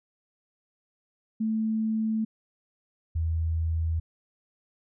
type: tone pair in turn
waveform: sine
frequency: 220 / 81.41 Hz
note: A3 / E2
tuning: 0 / -21 cents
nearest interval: octave + perfect fourth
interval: 1721 cents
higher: first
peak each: -24 dBFS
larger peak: neither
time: 1.4-2.25 / 3.15-4 s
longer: neither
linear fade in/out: 10 ms
effects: none